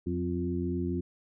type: harmonic tone with a mistuned harmonic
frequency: 87.4 Hz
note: F2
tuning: 2 cents sharp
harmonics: 1 / 2 / 3 / 4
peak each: -34 / -34 / -34 / -34 dBFS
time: 0.06-1.01 s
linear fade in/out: 10 ms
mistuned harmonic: 2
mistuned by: +37 cents
effects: none